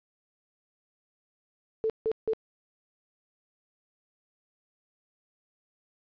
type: tone bursts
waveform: sine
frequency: 442.2 Hz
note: A4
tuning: 9 cents sharp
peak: -24 dBFS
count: 3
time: 1.84-2.334 s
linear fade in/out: 0 ms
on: 58 ms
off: 160 ms
effects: resampled to 11025 Hz + 11-bit